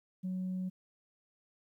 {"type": "tone", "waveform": "sine", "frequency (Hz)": 185, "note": "F#3", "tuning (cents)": 0, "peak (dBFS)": -32, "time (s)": [0.23, 0.7], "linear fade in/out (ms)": 20, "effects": ["tanh soft clip ceiling -31 dBFS", "12-bit"]}